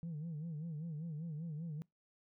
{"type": "tone with vibrato", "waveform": "sine", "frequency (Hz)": 158.8, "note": "D#3", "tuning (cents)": 36, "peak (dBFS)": -38, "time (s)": [0.03, 1.82], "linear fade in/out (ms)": 0, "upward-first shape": "sine", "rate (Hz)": 5.1, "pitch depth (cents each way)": 130, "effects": ["noise-tail reverb RT60 0.2 s tail -26 dB re dry", "tanh soft clip ceiling -38 dBFS"]}